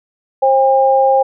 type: tone pair together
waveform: sine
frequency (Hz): 533.1 / 805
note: C5 / G5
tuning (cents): +32 / +46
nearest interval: perfect fifth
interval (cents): 714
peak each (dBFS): -11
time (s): 0.42-1.23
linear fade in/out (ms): 10
effects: none